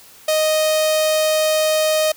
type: tone with notch filter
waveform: sawtooth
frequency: 622.3 Hz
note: D#5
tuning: in tune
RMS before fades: -17 dBFS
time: 0.28-2.12 s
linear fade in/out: 5 ms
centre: 1500 Hz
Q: 1.1
effects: white hiss -45 dBFS RMS until 2.16 s